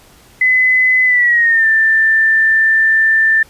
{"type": "tone with pitch glide", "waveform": "sine", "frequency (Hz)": [2020, 1778.9], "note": ["B6", "A6"], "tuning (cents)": [39, 18], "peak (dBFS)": -8, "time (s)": [0.41, 3.43], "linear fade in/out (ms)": 5, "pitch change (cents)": -221, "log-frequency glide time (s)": [1.05, 1.67], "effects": ["pink hiss -45 dBFS RMS until 3.49 s", "resampled to 32000 Hz"]}